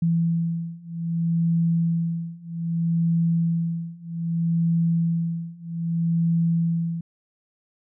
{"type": "beating tone pair", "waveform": "sine", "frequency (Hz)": [166.8, 167.43], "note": ["E3", "E3"], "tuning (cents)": [21, 27], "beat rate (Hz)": 0.63, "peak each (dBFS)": [-24, -23], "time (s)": [0.02, 7.01], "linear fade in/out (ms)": 5, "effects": []}